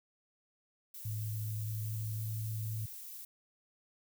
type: noise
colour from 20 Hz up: violet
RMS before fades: -47 dBFS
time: 0.94-3.25 s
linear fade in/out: 5 ms
type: tone with pitch glide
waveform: sine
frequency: 107.3 to 109.05 Hz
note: A2 to A2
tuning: -43 to -15 cents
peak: -35 dBFS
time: 1.05-2.86 s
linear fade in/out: 5 ms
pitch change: +28 cents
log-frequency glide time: 1.51-2.21 s
effects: none